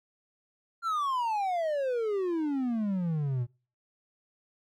triangle exponential sweep, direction down, 1396.9 to 116.54 Hz, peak -25 dBFS, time 0.82-3.47 s, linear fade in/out 50 ms, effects noise-tail reverb RT60 0.4 s tail -26 dB re dry

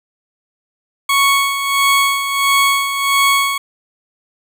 20% pulse tone with tremolo, 1108.7 Hz, C#6, in tune, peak -5 dBFS, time 1.09-3.58 s, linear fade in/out 5 ms, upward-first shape sine, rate 1.5 Hz, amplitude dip 60%, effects none

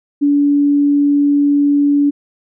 sine tone, 287 Hz, D4, 40 cents flat, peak -9 dBFS, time 0.21-2.11 s, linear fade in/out 20 ms, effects none

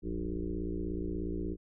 sine tone with frequency modulation, 183.9 Hz, F#3, 10 cents flat, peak -32 dBFS, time 0.02-1.57 s, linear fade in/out 50 ms, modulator 56.7 Hz, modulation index 3.7, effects none

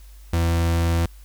40% pulse tone, 84 Hz, E2, 33 cents sharp, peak -17 dBFS, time 0.33-1.06 s, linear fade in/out 5 ms, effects added 50 Hz sine -41 dBFS peak until 1.24 s + white hiss -55 dBFS RMS until 1.24 s

